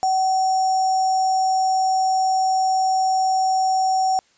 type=tone with sample-and-hold; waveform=sine; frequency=757 Hz; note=F#5; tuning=39 cents sharp; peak=-16 dBFS; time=0.03-4.19 s; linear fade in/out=0 ms; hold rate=6300 Hz; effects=white hiss -59 dBFS RMS until 4.37 s + resampled to 16000 Hz